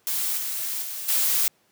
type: noise with level steps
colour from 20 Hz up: blue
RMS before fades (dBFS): -26 / -29 / -33 / -22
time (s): 0.07-1.48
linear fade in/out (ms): 0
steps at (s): 0.37 / 0.82 / 1.08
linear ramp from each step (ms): 10
effects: pink hiss -64 dBFS RMS until 1.71 s + high-pass 150 Hz 12 dB/octave